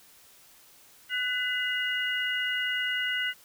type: tone cluster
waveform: sine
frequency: 1488 / 2006 / 2861 Hz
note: F#6 / B6 / F7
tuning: +9 / +26 / +41 cents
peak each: -31 dBFS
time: 1.09-3.34 s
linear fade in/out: 50 ms
effects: white hiss -56 dBFS RMS until 3.44 s